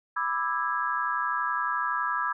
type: chord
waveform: sine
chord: E dominant seventh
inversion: second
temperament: just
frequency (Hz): 988.9 / 1186.7 / 1318.5 / 1648.1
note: B5 / D6 / E6 / G#6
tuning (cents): +2 / +18 / 0 / -14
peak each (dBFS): -31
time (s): 0.16-2.33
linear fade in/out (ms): 10
effects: none